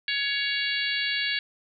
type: harmonic tone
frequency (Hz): 560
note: C#5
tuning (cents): +18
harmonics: 3 / 4 / 5 / 6 / 7 / 8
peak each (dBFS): -30 / -31 / -32 / -33 / -33 / -34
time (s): 0.08-1.39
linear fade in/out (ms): 2
effects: none